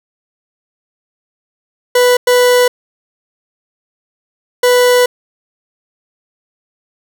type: tone bursts at uneven times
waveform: 40% pulse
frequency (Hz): 493.9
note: B4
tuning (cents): 0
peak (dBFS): -6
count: 3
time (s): 1.95-2.17 / 2.27-2.68 / 4.63-5.06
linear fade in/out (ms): 5
effects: none